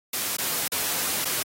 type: noise with dropouts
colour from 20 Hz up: white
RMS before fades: -27 dBFS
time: 0.13-1.43 s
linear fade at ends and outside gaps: 5 ms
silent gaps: 0.369-0.383 / 0.68-0.718 / 1.248-1.252 s
effects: high-pass 100 Hz 12 dB/octave + AAC 48 kbps